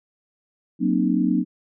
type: chord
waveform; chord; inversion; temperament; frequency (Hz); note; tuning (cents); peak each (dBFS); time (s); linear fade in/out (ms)
sine; C half-diminished seventh; second; equal with one note detuned; 185 / 233.1 / 261.6 / 303.7; Gb3 / Bb3 / C4 / Eb4; 0 / 0 / 0 / -42; -23; 0.79-1.45; 50
effects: none